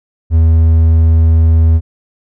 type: tone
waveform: triangle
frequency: 81.1 Hz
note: E2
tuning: 28 cents flat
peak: -3 dBFS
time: 0.3-1.81 s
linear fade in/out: 50 ms
effects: none